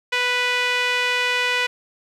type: tone with band-pass filter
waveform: sawtooth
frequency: 493.9 Hz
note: B4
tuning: in tune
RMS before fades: -21 dBFS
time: 0.12-1.67 s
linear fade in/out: 10 ms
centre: 2400 Hz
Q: 1.9
effects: none